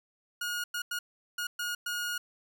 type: tone bursts at uneven times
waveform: sawtooth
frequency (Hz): 1437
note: F6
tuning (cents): +49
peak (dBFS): -28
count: 6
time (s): 0.41-0.64 / 0.74-0.82 / 0.91-0.99 / 1.38-1.47 / 1.59-1.75 / 1.86-2.18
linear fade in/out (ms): 5
effects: none